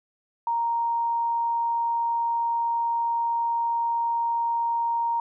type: tone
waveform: sine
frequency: 932.3 Hz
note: A#5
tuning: in tune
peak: -22 dBFS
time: 0.47-5.2 s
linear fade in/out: 2 ms
effects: none